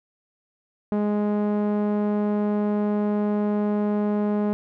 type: tone with low-pass filter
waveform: sawtooth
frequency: 207.9 Hz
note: G#3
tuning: 2 cents sharp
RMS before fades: -23 dBFS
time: 0.92-4.53 s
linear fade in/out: 0 ms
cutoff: 800 Hz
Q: 0.74
effects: none